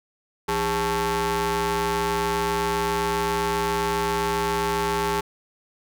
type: ring-modulated tone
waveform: sawtooth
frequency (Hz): 234.9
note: A#3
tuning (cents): +13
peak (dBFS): -15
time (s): 0.48-5.21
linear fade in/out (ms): 10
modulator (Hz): 641
effects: none